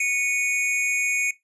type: tone pair together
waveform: square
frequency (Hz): 2217 / 2463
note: C#7 / D#7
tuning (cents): 0 / -18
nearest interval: major second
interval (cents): 182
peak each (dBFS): -24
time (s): 0-1.31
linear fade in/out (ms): 5
effects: noise-tail reverb RT60 0.2 s tail -20 dB re dry + resampled to 24000 Hz